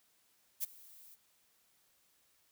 violet noise with ADSR envelope, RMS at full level -33 dBFS, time 0.6-1.16 s, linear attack 36 ms, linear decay 15 ms, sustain -24 dB, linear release 25 ms, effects white hiss -72 dBFS RMS until 2.51 s

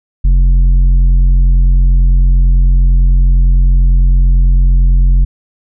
sine tone with tanh clipping, 44.47 Hz, F1, 32 cents sharp, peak -6 dBFS, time 0.24-5.25 s, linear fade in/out 10 ms, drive 7 dB, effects none

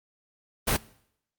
pink noise, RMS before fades -24 dBFS, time 0.67-0.77 s, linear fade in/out 10 ms, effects noise-tail reverb RT60 0.7 s tail -21 dB re dry + Opus 32 kbps

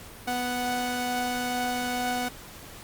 sawtooth tone pair together, 247.4 / 740 Hz, B3 / F#5, +3 / 0 cents, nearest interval octave + perfect fifth, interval 1897 cents, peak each -27 / -25 dBFS, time 0.27-2.29 s, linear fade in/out 10 ms, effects pink hiss -45 dBFS RMS until 2.83 s + Opus 48 kbps

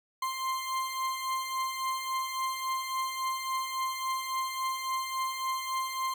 40% pulse beating tone pair, 1046.5 / 1050.1 Hz, C6 / C6, 0 / +6 cents, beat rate 3.6 Hz, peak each -36 / -31 dBFS, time 0.22-6.14 s, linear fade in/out 5 ms, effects none

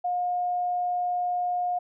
sine tone, 715 Hz, F5, 41 cents sharp, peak -24 dBFS, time 0.04-1.79 s, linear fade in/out 10 ms, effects none

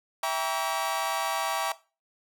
40% pulse chord, E diminished seventh, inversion none, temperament just, 659.3 / 791.1 / 949.3 / 1139.2 Hz, E5 / G5 / Bb5 / Db6, 0 / +16 / +31 / +47 cents, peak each -31 dBFS, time 0.23-1.72 s, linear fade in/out 2 ms, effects noise-tail reverb RT60 0.3 s tail -17 dB re dry

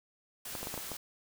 white noise, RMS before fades -42 dBFS, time 0.45-0.97 s, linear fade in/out 5 ms
clicks, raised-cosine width 1 ms, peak -25 dBFS, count 6, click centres 0.552 / 0.63 / 0.671 / 0.741 / 0.777 / 0.917 s
effects none

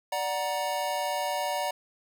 square chord, D augmented, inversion none, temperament equal with one note detuned, 587.3 / 740 / 942.1 Hz, D5 / F#5 / A#5, 0 / 0 / +18 cents, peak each -33 dBFS, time 0.12-1.71 s, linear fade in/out 5 ms, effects none

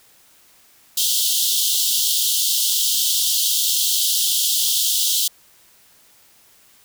pink high-pass noise, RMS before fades -19 dBFS, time 0.97-5.28 s, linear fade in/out 5 ms, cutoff 3000 Hz, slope 96 dB/octave, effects white hiss -53 dBFS RMS until 6.84 s

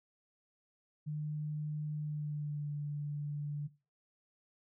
sine tone with pitch glide, 151 to 146.53 Hz, D3 to D3, +48 to -4 cents, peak -35 dBFS, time 1.06-3.68 s, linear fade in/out 20 ms, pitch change -52 cents, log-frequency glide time 1.94-2.71 s, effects noise-tail reverb RT60 0.3 s tail -17 dB re dry

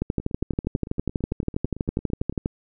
two click trains, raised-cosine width 3 ms, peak -10 / -22 dBFS, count 31 / 20, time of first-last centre 0.02-2.459 / 0.2-2.325 s, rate 12.3 / 8.94 Hz, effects none

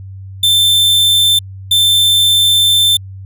45% pulse tone bursts at uneven times, 3552 Hz, A7, 16 cents sharp, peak -8 dBFS, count 2, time 0.43-1.39 / 1.71-2.97 s, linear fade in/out 5 ms, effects added 96 Hz sine -27 dBFS peak until 3.25 s

